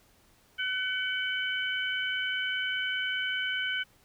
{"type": "harmonic tone", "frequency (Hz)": 755, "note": "F#5", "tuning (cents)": 35, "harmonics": [2, 3, 4], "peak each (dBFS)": [-31, -36, -33], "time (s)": [0.58, 3.84], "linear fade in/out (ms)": 20, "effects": ["pink hiss -63 dBFS RMS until 4.04 s"]}